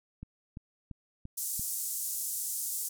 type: click train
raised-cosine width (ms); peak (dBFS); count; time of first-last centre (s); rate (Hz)
5; -29; 5; 0.23-1.595; 2.93
type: band-pass noise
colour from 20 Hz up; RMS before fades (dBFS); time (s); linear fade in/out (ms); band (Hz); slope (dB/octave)
pink; -35; 1.37-2.89; 10; 7100 to 16000; 24
effects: none